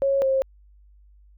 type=tone pair in turn; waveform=sine; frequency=549 / 533.7 Hz; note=C#5 / C5; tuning=-17 / +34 cents; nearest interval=unison; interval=49 cents; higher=first; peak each=-18 dBFS; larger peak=neither; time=0.02-0.22 / 0.22-0.42 s; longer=neither; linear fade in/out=0 ms; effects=added 50 Hz sine -50 dBFS peak until 1.37 s